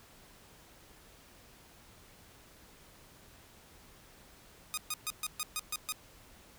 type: tone bursts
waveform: 5% pulse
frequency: 1238 Hz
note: D#6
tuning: 9 cents flat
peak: -21 dBFS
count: 8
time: 4.74-5.922 s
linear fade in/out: 0 ms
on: 34 ms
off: 130 ms
effects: pink hiss -58 dBFS RMS until 6.58 s